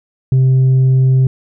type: tone with tanh clipping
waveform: sine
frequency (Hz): 130.81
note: C3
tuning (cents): 0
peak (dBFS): -8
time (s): 0.32-1.27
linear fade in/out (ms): 2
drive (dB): 2
effects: none